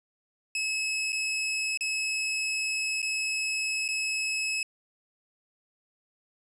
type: tone with dropouts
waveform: sawtooth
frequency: 2582 Hz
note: E7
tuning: 37 cents flat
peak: -24 dBFS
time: 0.55-4.63 s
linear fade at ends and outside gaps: 2 ms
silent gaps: 1.122-1.128 / 1.774-1.808 / 3.019-3.027 / 3.88-3.887 s
effects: resampled to 24000 Hz